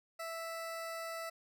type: tone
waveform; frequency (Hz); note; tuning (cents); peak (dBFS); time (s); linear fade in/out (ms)
20% pulse; 659.3; E5; 0; -35; 0.19-1.3; 10
effects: none